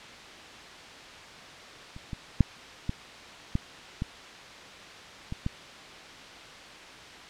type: clicks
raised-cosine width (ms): 5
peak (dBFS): -30 / -22 / -6 / -16 / -13 / -17 / -21 / -16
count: 8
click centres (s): 1.964 / 2.132 / 2.407 / 2.894 / 3.554 / 4.021 / 5.324 / 5.464
effects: white hiss -45 dBFS RMS until 7.29 s + low-pass 4000 Hz 12 dB/octave